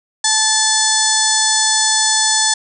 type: harmonic tone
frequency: 872 Hz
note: A5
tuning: 16 cents flat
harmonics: 1 / 2 / 4 / 5 / 6 / 7 / 8 / 9 / 10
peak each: -21 / -21 / -21 / -21 / -21 / -21 / -21 / -21 / -21 dBFS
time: 0.24-2.54 s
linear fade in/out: 5 ms
effects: none